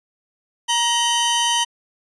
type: tone pair together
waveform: sawtooth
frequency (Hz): 942 / 3045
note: A#5 / F#7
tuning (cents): +18 / +49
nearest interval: octave + minor sixth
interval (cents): 2031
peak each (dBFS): -16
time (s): 0.68-1.65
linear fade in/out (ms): 20
effects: resampled to 22050 Hz